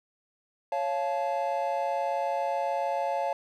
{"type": "chord", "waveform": "triangle", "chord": "Db augmented", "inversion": "none", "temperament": "just", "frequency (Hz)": [554.4, 693, 866.2], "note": ["Db5", "F5", "A5"], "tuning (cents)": [0, -14, -27], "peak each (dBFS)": -29, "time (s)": [0.72, 3.33], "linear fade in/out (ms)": 2, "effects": []}